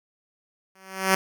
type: tone with exponential growth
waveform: 5% pulse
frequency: 190.4 Hz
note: F#3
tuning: 50 cents sharp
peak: -4 dBFS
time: 0.75-1.15 s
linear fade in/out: 5 ms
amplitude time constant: 85 ms
effects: none